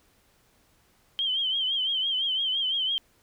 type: tone with vibrato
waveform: sine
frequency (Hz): 3136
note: G7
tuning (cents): 0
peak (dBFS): -24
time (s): 1.19-2.98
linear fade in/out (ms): 0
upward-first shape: triangle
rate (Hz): 5.9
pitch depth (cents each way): 92
effects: pink hiss -64 dBFS RMS until 3.22 s